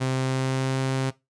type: tone with pitch glide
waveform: sawtooth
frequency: 130.81 to 132.56 Hz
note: C3 to C3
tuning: 0 to +23 cents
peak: -19 dBFS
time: 0-1.11 s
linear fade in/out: 20 ms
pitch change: +23 cents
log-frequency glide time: 0.11-0.79 s
effects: noise-tail reverb RT60 0.2 s tail -18 dB re dry + resampled to 22050 Hz